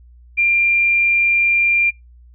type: tone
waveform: sine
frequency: 2385 Hz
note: D7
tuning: 26 cents sharp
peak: -12 dBFS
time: 0.37-1.91 s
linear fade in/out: 20 ms
effects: noise-tail reverb RT60 0.2 s tail -26 dB re dry + added 60 Hz sine -42 dBFS peak until 2.34 s